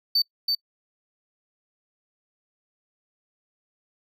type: tone with echo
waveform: triangle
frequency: 4562 Hz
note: C#8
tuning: 49 cents sharp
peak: -17 dBFS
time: 0.15-0.22 s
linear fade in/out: 5 ms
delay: 330 ms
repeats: 1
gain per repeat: -3 dB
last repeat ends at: 0.55 s
effects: noise-tail reverb RT60 0.1 s tail -26 dB re dry